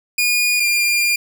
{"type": "tone pair in turn", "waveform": "sawtooth", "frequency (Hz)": [2443, 2402], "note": ["D#7", "D7"], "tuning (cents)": [-32, 38], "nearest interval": "unison", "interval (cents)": 30, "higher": "first", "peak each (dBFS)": -11, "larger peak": "neither", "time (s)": [[0.18, 0.6], [0.6, 1.16]], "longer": "second", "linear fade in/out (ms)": 5, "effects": []}